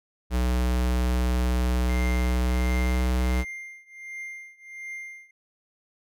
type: tone with pitch glide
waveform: square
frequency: 61.74 to 62.64 Hz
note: B1 to B1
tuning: 0 to +25 cents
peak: -22 dBFS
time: 0.3-3.45 s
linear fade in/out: 50 ms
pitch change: +25 cents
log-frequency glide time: 2.3-3.02 s
type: tone with tremolo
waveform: triangle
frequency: 2100 Hz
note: C7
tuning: 6 cents sharp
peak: -31 dBFS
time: 1.89-5.31 s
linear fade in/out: 5 ms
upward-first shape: triangle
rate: 1.4 Hz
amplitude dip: 95%
effects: none